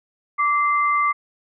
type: tone pair together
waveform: sine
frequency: 1164 / 2074 Hz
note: D6 / C7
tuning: -16 / -16 cents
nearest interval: minor seventh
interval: 1000 cents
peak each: -17 / -23 dBFS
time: 0.38-1.13 s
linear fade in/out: 20 ms
effects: none